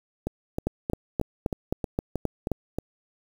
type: two click trains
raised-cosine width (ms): 2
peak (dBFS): -14 / -11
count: 9 / 8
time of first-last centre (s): 0.27-2.786 / 0.67-2.517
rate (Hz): 3.18 / 3.79
effects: 7-bit